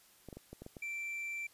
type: clicks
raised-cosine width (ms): 2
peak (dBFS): -33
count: 7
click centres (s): 0.287 / 0.328 / 0.37 / 0.53 / 0.62 / 0.664 / 0.768
type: tone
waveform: triangle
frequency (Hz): 2344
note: D7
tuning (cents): -4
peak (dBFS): -36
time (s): 0.82-1.47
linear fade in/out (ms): 5
effects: white hiss -64 dBFS RMS until 1.53 s + resampled to 32000 Hz